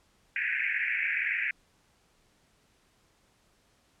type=band-pass noise; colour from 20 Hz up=white; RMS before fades=-30 dBFS; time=0.36-1.51 s; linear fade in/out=2 ms; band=1600 to 2500 Hz; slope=96 dB/octave; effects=pink hiss -67 dBFS RMS until 4 s + low-pass 10000 Hz 12 dB/octave